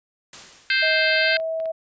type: noise with exponential decay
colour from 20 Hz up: white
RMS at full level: -37 dBFS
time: 0.33-1.25 s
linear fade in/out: 2 ms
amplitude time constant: 200 ms
type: harmonic tone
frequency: 523.3 Hz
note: C5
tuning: in tune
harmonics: 3 / 4 / 5 / 6 / 7 / 8 / 9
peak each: -21 / -24 / -25 / -29 / -31 / -28 / -29 dBFS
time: 0.7-1.37 s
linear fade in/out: 2 ms
type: tone with pitch glide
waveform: sine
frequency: 634 to 647.3 Hz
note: D#5 to E5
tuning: +32 to -32 cents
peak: -23 dBFS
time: 0.82-1.72 s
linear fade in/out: 10 ms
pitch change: +36 cents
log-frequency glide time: 1.17-1.35 s
type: clicks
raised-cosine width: 0.3 ms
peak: -28 dBFS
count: 5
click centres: 1.159 / 1.33 / 1.4 / 1.601 / 1.657 s
effects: resampled to 16000 Hz